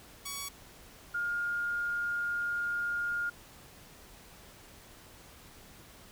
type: tone pair in turn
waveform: 5% pulse / sine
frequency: 1124 / 1416.2 Hz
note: C#6 / F6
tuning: +24 / +24 cents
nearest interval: major third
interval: 400 cents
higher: second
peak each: -25 / -30 dBFS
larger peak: first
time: 0.25-0.49 / 1.14-3.3 s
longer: second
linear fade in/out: 10 ms
effects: pink hiss -54 dBFS RMS until 6.11 s